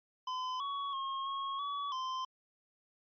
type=tone with pitch steps; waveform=square; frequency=1019 / 1120 / 1079 / 1093 / 1136 / 1038 Hz; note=C6 / C#6 / C#6 / C#6 / C#6 / C6; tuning=-46 / +18 / -47 / -25 / +42 / -14 cents; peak=-36 dBFS; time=0.27-2.25 s; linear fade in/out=5 ms; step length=330 ms; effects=resampled to 11025 Hz